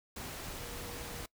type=tone in noise; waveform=sine; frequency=478.5 Hz; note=A#4; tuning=45 cents sharp; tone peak=-50 dBFS; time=0.58-1.23 s; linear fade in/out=5 ms; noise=pink; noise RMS=-43 dBFS; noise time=0.16-1.26 s; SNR=-10 dB; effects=noise-tail reverb RT60 0.1 s tail -22 dB re dry